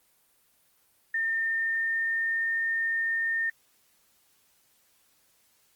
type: tone with pitch glide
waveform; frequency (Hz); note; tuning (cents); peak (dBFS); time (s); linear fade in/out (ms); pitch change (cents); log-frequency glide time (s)
sine; 1811 to 1821.5; A6 to A#6; +49 to -41; -25; 1.14-3.5; 5; +10; 1.37-2.45
effects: white hiss -66 dBFS RMS until 5.75 s + Opus 24 kbps